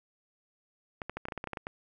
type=clicks; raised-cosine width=0.5 ms; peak=-21 dBFS; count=12; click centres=1.018 / 1.096 / 1.17 / 1.254 / 1.285 / 1.322 / 1.377 / 1.441 / 1.473 / 1.533 / 1.572 / 1.669 s; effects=none